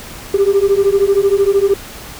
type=beating tone pair; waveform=sine; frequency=390 / 403 Hz; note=G4 / G4; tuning=-9 / +48 cents; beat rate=13 Hz; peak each=-11 dBFS; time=0.34-1.74 s; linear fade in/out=5 ms; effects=tanh soft clip ceiling -5 dBFS + pink hiss -32 dBFS RMS until 2.19 s